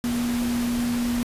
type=tone in noise; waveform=sine; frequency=240 Hz; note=B3; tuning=49 cents flat; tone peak=-22 dBFS; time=0.04-1.23 s; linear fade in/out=0 ms; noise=pink; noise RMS=-33 dBFS; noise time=0.04-1.23 s; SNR=+8 dB; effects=resampled to 32000 Hz